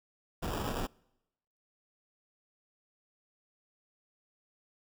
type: noise with sample-and-hold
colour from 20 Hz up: pink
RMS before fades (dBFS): -35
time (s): 0.42-0.87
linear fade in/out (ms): 10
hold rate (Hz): 2100
effects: noise-tail reverb RT60 0.9 s tail -26 dB re dry